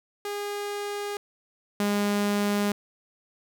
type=tone pair in turn; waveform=sawtooth; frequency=409.1 / 204.6 Hz; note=G#4 / G#3; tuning=-26 / -26 cents; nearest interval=octave; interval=1200 cents; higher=first; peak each=-26 / -19 dBFS; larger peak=second; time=0.25-1.17 / 1.8-2.72 s; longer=neither; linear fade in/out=2 ms; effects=none